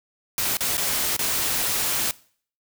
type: noise with dropouts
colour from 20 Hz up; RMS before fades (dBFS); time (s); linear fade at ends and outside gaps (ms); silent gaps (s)
white; -24; 0.38-2.11; 0; 0.57-0.607 / 0.77-0.779 / 1.165-1.192
effects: noise-tail reverb RT60 0.5 s tail -21 dB re dry